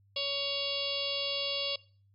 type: harmonic tone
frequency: 560 Hz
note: C#5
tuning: 18 cents sharp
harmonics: 1 / 2 / 4 / 5 / 6 / 7 / 8 / 9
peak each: -38 / -47 / -46 / -36 / -36 / -41 / -37 / -42 dBFS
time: 0.16-1.76 s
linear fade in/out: 5 ms
effects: noise-tail reverb RT60 0.4 s tail -20 dB re dry + added 99 Hz sine -62 dBFS peak until 2.14 s